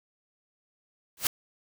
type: noise with exponential growth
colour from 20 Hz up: white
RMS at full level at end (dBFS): -20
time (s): 1.17-1.27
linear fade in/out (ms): 2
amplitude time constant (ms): 21
effects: none